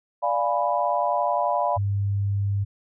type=chord; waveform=sine; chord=D diminished seventh; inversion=none; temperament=equal; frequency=587.3 / 698.5 / 830.6 / 987.8 Hz; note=D5 / F5 / Ab5 / Cb6; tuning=0 / 0 / 0 / 0 cents; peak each=-26 / -25 / -28 / -25 dBFS; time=0.22-1.78 s; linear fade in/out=20 ms
type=tone; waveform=sine; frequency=100 Hz; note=G2; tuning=35 cents sharp; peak=-21 dBFS; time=1.76-2.65 s; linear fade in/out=20 ms
effects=none